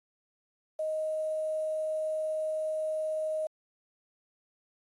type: tone with quantisation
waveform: sine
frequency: 625 Hz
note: D#5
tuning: 8 cents sharp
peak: -29 dBFS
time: 0.79-3.47 s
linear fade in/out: 5 ms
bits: 9
effects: AAC 32 kbps